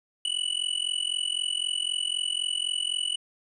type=tone with amplitude modulation; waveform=square; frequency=2960 Hz; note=F#7; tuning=in tune; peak=-23 dBFS; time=0.25-3.16 s; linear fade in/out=2 ms; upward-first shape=sine; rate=43.9 Hz; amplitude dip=95%; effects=resampled to 24000 Hz